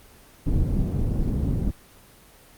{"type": "low-pass noise", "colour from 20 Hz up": "pink", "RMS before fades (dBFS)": -23, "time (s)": [0.46, 1.71], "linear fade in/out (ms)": 10, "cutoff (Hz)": 230, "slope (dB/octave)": 12, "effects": ["pink hiss -51 dBFS RMS until 2.57 s", "Opus 24 kbps"]}